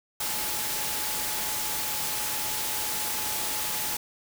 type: tone in noise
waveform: sine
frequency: 855 Hz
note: A5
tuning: 50 cents flat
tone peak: -40 dBFS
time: 0.2-3.97 s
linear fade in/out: 5 ms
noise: white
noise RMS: -30 dBFS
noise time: 0.2-3.97 s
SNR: -13 dB
effects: none